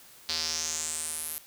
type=tone with band-pass filter sweep; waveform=square; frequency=79.9 Hz; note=D#2; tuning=47 cents sharp; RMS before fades=-33 dBFS; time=0.29-1.38 s; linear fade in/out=0 ms; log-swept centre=4500 to 12000 Hz; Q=4.6; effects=white hiss -53 dBFS RMS until 1.46 s

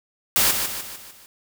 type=noise with echo; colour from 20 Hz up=white; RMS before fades=-18 dBFS; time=0.36-0.51 s; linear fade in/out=0 ms; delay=150 ms; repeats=5; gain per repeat=-6 dB; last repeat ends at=1.26 s; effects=none

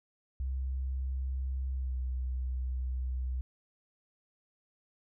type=tone with pitch glide; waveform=sine; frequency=65.5 to 63.49 Hz; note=C2 to B1; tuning=+2 to +49 cents; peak=-31 dBFS; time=0.4-3.41 s; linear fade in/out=0 ms; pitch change=-53 cents; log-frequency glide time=1.74-1.95 s; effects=none

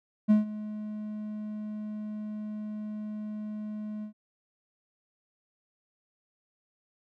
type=tone with ADSR envelope; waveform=triangle; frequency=212.3 Hz; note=G#3; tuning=38 cents sharp; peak=-14 dBFS; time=0.28-4.13 s; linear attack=27 ms; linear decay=140 ms; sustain=-18 dB; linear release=100 ms; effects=none

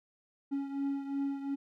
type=beating tone pair; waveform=triangle; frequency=277.2 / 280 Hz; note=C#4 / C#4; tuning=0 / +18 cents; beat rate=2.8 Hz; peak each=-31 / -37 dBFS; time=0.51-1.56 s; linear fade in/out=20 ms; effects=none

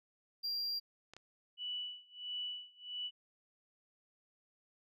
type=tone; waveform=triangle; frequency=4756 Hz; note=D8; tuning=21 cents sharp; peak=-34 dBFS; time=0.43-0.8 s; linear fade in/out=20 ms
type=clicks; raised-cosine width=0.2 ms; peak=-34 dBFS; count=2; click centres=1.136 / 1.166 s
type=tone with tremolo; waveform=sine; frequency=2960 Hz; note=F#7; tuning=in tune; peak=-37 dBFS; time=1.57-3.11 s; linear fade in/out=50 ms; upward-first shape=sine; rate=1.5 Hz; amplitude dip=95%
effects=none

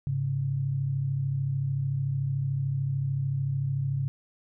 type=tone pair together; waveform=sine; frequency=103.83 / 137.35 Hz; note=G#2 / C#3; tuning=0 / -16 cents; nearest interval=perfect fourth; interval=484 cents; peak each=-33 / -26 dBFS; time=0.07-4.08 s; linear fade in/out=0 ms; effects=none

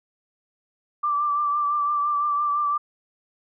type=tone with vibrato; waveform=sine; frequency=1173 Hz; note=D6; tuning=2 cents flat; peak=-20 dBFS; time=1.03-2.78 s; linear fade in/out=10 ms; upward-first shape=triangle; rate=5.9 Hz; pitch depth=35 cents each way; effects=none

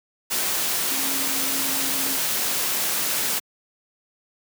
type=tone in noise; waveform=sine; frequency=271.2 Hz; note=C#4; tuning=38 cents flat; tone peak=-34 dBFS; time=0.9-2.17 s; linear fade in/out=20 ms; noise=white; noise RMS=-24 dBFS; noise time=0.3-3.4 s; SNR=-13 dB; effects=high-pass 150 Hz 12 dB/octave

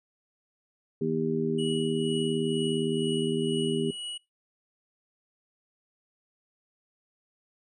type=harmonic tone; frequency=79.6 Hz; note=D#2; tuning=40 cents sharp; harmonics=2 / 3 / 4 / 5; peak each=-32 / -30 / -35 / -29 dBFS; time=1.01-3.91 s; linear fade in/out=5 ms
type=tone with tremolo; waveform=square; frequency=2925 Hz; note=F#7; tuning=21 cents flat; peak=-34 dBFS; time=1.58-4.18 s; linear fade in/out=10 ms; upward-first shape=triangle; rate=2.1 Hz; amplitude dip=60%
effects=noise-tail reverb RT60 0.2 s tail -21 dB re dry + resampled to 24000 Hz

